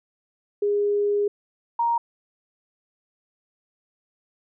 sine tone pair in turn, 410 / 936 Hz, G#4 / A#5, -22 / +7 cents, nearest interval octave + major second, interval 1429 cents, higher second, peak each -19 dBFS, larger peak neither, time 0.62-1.28 / 1.79-1.98 s, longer first, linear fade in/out 5 ms, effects none

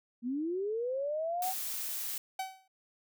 sine linear sweep, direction up, 229 to 770 Hz, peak -31 dBFS, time 0.22-1.54 s, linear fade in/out 50 ms
blue noise, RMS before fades -37 dBFS, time 1.42-2.18 s, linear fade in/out 2 ms
45% pulse tone with exponential decay, 761 Hz, F#5, 48 cents sharp, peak -31 dBFS, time 2.39-2.68 s, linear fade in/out 5 ms, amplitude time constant 61 ms
effects none

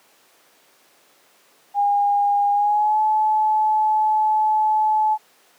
sine tone with pitch glide, 813 to 861.3 Hz, G#5 to A5, -37 to -37 cents, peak -15 dBFS, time 1.74-5.18 s, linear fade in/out 50 ms, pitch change +100 cents, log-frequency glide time 2.52-3 s, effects pink hiss -55 dBFS RMS until 5.58 s + high-pass 400 Hz 12 dB/octave

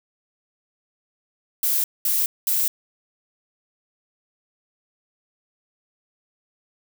violet noise bursts, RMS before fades -21 dBFS, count 3, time 1.63-2.68 s, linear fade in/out 2 ms, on 210 ms, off 210 ms, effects none

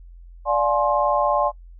sine chord, D half-diminished seventh, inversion none, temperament just, 587.3 / 704.8 / 845.8 / 1057.2 Hz, D5 / F5 / Ab5 / C6, 0 / +16 / +31 / +18 cents, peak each -21 / -25 / -23 / -22 dBFS, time 0.45-1.52 s, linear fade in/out 50 ms, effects noise-tail reverb RT60 0.1 s tail -22 dB re dry + added 43 Hz sine -40 dBFS peak until 1.79 s

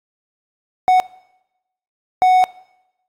triangle tone bursts at uneven times, 740 Hz, F#5, in tune, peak -7 dBFS, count 2, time 0.88-1 / 2.22-2.44 s, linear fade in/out 0 ms, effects noise-tail reverb RT60 0.9 s tail -21 dB re dry + AAC 48 kbps

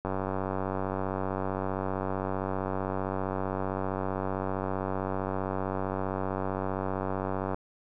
click train, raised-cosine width 1 ms, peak -17 dBFS, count 716, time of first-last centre 0.05-7.545 s, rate 95.4 Hz, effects none

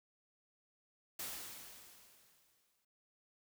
white noise with exponential decay, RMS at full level -42 dBFS, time 1.19-2.85 s, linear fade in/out 5 ms, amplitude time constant 360 ms, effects none

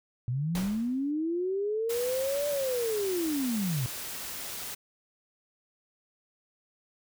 sine linear two-way sweep, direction up then down, 116.54 to 587.3 to 116.54 Hz, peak -27 dBFS, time 0.28-3.86 s, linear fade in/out 0 ms, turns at 2.48 s
pink noise with exponential decay, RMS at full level -34 dBFS, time 0.55-1.11 s, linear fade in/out 2 ms, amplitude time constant 120 ms
white noise, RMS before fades -38 dBFS, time 1.89-4.75 s, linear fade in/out 10 ms
effects none

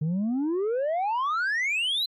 sine exponential sweep, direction up, 147.9 to 4126 Hz, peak -21 dBFS, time 0.01-2.06 s, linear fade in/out 10 ms, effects tanh soft clip ceiling -23 dBFS + AAC 48 kbps

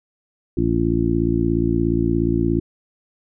harmonic tone, 57 Hz, A#1, 38 cents flat, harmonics 1 / 2 / 3 / 4 / 5 / 6, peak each -25 / -24 / -25 / -26 / -22 / -21 dBFS, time 0.57-2.6 s, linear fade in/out 5 ms, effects none

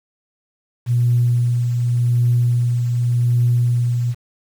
sine tone with tremolo, 120.8 Hz, B2, 38 cents flat, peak -11 dBFS, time 0.86-4.15 s, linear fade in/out 50 ms, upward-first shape triangle, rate 0.87 Hz, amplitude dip 45%, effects tanh soft clip ceiling -7 dBFS + 7-bit

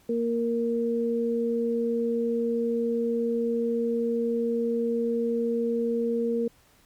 sine tone pair together, 233.1 / 466.2 Hz, A#3 / A#4, 0 / 0 cents, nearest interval octave, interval 1200 cents, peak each -27 / -25 dBFS, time 0.09-6.48 s, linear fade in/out 5 ms, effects pink hiss -60 dBFS RMS until 6.85 s + MP3 96 kbps

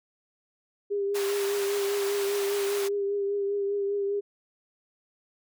sine tone with vibrato, 401.8 Hz, G4, 43 cents sharp, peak -25 dBFS, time 0.9-4.21 s, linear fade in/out 20 ms, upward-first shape triangle, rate 5 Hz, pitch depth 31 cents each way
pink high-pass noise, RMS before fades -36 dBFS, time 1.14-2.89 s, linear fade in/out 20 ms, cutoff 760 Hz, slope 12 dB/octave
effects none

